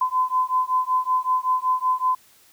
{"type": "beating tone pair", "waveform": "sine", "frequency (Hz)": [1017, 1022.3], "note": ["C6", "C6"], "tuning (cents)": [-50, -41], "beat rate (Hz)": 5.3, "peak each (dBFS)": -22, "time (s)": [0.01, 2.15], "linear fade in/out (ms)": 5, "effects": ["white hiss -55 dBFS RMS until 2.52 s"]}